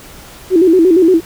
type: tone with vibrato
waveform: sine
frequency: 349.2 Hz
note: F4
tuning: in tune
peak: -5 dBFS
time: 0.5-1.21 s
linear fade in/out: 50 ms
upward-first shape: square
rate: 8.6 Hz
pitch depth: 110 cents each way
effects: pink hiss -36 dBFS RMS until 1.25 s